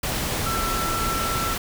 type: tone in noise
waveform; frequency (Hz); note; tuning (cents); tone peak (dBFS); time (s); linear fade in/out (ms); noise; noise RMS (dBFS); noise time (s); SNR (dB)
sine; 1338; E6; +25; -26; 0.46-1.54; 5; pink; -26; 0.03-1.58; -3
effects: none